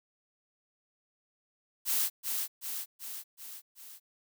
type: noise with echo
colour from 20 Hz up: blue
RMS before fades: -29 dBFS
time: 1.85-2.1 s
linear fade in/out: 50 ms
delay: 380 ms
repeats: 5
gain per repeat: -4 dB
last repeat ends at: 4 s
effects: none